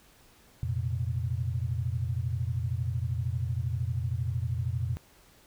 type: chord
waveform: sine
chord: F suspended fourth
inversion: none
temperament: equal with one note detuned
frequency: 87.31 / 116.54 / 129.38 Hz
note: F2 / Bb2 / C3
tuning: 0 / 0 / -19 cents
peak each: -32 / -31 / -34 dBFS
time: 0.63-4.97 s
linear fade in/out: 0 ms
effects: pink hiss -59 dBFS RMS until 5.46 s